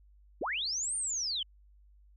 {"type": "linear two-way sweep", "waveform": "sine", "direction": "up then down", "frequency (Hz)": [218.1, 9090, 2955], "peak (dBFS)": -31, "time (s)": [0.41, 1.43], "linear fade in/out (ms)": 5, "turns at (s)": 0.96, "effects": ["added 50 Hz sine -57 dBFS peak until 2.16 s"]}